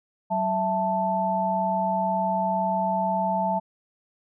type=tone cluster; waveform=sine; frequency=189 / 662 / 881 Hz; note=F#3 / E5 / A5; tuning=+37 / +7 / +2 cents; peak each=-29 / -27 / -24 dBFS; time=0.3-3.6 s; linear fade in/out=20 ms; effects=none